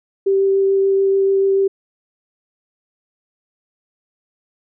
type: tone with vibrato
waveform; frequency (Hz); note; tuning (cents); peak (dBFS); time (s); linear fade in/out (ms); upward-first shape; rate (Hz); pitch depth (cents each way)
sine; 390; G4; -9; -12; 0.26-1.68; 10; triangle; 6.9; 9
effects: none